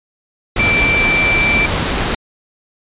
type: tone in noise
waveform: sine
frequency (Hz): 2339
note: D7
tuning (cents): -8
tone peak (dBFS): -12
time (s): 0.59-1.66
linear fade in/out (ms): 5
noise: pink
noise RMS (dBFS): -17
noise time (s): 0.56-2.15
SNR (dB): +2
effects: resampled to 8000 Hz